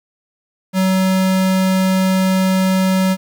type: tone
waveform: square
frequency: 188.4 Hz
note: F#3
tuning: 32 cents sharp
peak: -13 dBFS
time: 0.73-3.17 s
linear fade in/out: 50 ms
effects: 8-bit